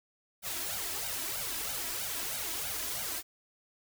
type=noise with flanger; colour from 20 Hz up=white; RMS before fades=-36 dBFS; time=0.42-3.23 s; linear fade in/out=50 ms; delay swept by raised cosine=1.3 to 3.1 ms; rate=3.1 Hz; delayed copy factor=+0.95; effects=none